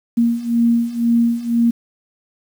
sine beating tone pair, 232.7 / 234.7 Hz, A#3 / A#3, -3 / +12 cents, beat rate 2 Hz, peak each -18 / -15 dBFS, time 0.17-1.71 s, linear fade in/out 10 ms, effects 7-bit

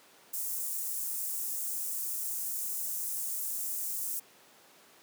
white high-pass noise, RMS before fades -35 dBFS, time 0.33-4.2 s, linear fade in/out 10 ms, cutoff 7200 Hz, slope 24 dB/octave, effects pink hiss -58 dBFS RMS until 5.02 s + high-pass 300 Hz 12 dB/octave

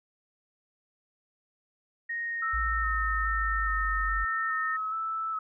sine tone with pitch glide, 1864.7 to 1824.2 Hz, A#6 to A#6, 0 to -38 cents, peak -30 dBFS, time 2.09-4.77 s, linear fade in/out 10 ms, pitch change -38 cents, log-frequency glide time 2.23-3.02 s
sine tone with vibrato, 1301 Hz, E6, 23 cents flat, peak -29 dBFS, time 2.42-5.39 s, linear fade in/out 5 ms, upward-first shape square, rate 1.2 Hz, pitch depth 21 cents each way
sine exponential sweep, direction down, 58.27 to 48.39 Hz, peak -30 dBFS, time 2.53-4.25 s, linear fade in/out 10 ms
effects none

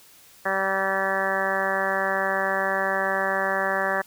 harmonic tone, 192.9 Hz, G3, 28 cents flat, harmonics 1 / 2 / 3 / 4 / 5 / 6 / 7 / 8 / 9 / 10, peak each -37 / -33 / -28 / -30 / -33 / -31 / -35 / -32 / -27 / -35 dBFS, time 0.45-4.02 s, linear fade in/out 10 ms, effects white hiss -52 dBFS RMS until 4.06 s

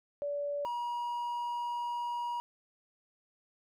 sine / triangle tone pair in turn, 576 / 957.3 Hz, D5 / A#5, -34 / +46 cents, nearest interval major sixth, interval 880 cents, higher second, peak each -32 / -31 dBFS, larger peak second, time 0.22-0.65 / 0.65-2.4 s, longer second, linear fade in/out 0 ms, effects none

